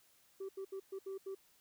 sine tone bursts at uneven times, 386.9 Hz, G4, 23 cents flat, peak -38 dBFS, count 6, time 0.4-0.49 / 0.57-0.65 / 0.72-0.8 / 0.92-0.99 / 1.06-1.18 / 1.26-1.35 s, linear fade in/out 10 ms, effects tanh soft clip ceiling -39 dBFS + white hiss -69 dBFS RMS until 1.6 s

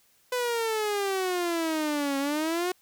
sawtooth exponential two-way sweep, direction down then up, 503 to 273.2 to 369.1 Hz, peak -22 dBFS, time 0.32-2.72 s, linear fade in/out 5 ms, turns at 2.18 s, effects white hiss -64 dBFS RMS until 2.81 s

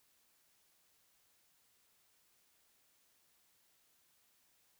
silence, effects white hiss -73 dBFS RMS until 4.79 s

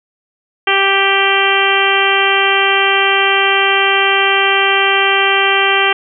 harmonic tone, 392 Hz, G4, in tune, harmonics 1 / 2 / 3 / 4 / 5 / 6 / 7 / 8, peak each -18 / -18 / -18 / -18 / -18 / -18 / -18 / -18 dBFS, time 0.67-5.93 s, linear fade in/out 5 ms, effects none

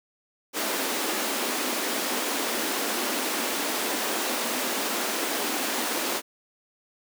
pink high-pass noise, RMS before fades -28 dBFS, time 0.53-6.22 s, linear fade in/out 50 ms, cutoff 230 Hz, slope 48 dB/octave, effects none

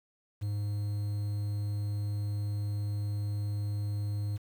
triangle tone with quantisation, 102.9 Hz, G#2, 16 cents flat, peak -28 dBFS, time 0.41-4.38 s, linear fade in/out 20 ms, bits 9, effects none

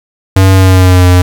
square tone with pitch glide, 95.3 to 89.95 Hz, G2 to F#2, -48 to -48 cents, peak -3 dBFS, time 0.36-1.22 s, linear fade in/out 5 ms, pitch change -100 cents, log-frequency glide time 0.53-1.06 s, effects 7-bit

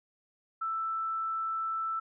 sine tone, 1324 Hz, E6, 7 cents sharp, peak -30 dBFS, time 0.61-2 s, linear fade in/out 10 ms, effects none

